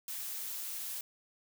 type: noise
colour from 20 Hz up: blue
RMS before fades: -40 dBFS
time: 0.08-1.01 s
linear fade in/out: 2 ms
effects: none